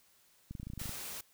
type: clicks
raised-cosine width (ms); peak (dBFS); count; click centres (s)
5; -30; 11; 0.51 / 0.552 / 0.599 / 0.631 / 0.67 / 0.701 / 0.735 / 0.777 / 0.816 / 0.857 / 0.893
type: noise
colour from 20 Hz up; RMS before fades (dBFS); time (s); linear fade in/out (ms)
white; -43; 0.79-1.21; 5
effects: white hiss -67 dBFS RMS until 1.33 s